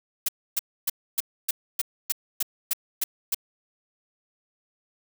blue noise bursts, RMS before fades -24 dBFS, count 11, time 0.26-3.346 s, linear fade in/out 5 ms, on 26 ms, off 280 ms, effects none

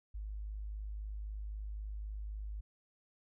sine tone, 51.91 Hz, G#1, in tune, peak -39 dBFS, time 0.14-2.61 s, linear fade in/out 10 ms, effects none

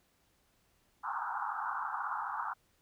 pink band-pass noise, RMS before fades -37 dBFS, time 1.03-2.54 s, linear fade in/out 20 ms, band 790 to 1500 Hz, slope 96 dB/octave, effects pink hiss -72 dBFS RMS until 2.81 s

